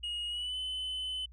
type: tone with pitch glide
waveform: sine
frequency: 2878 to 3028 Hz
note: F#7 to F#7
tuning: -49 to +39 cents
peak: -31 dBFS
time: 0.03-1.26 s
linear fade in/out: 10 ms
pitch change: +88 cents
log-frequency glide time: 0.28-0.57 s
effects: tanh soft clip ceiling -33 dBFS + added 60 Hz sine -50 dBFS peak until 1.32 s